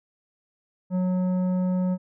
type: tone with tanh clipping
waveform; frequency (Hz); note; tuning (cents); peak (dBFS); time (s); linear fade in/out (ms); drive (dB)
triangle; 183.1; F#3; -18; -23; 0.9-1.98; 50; 14
effects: none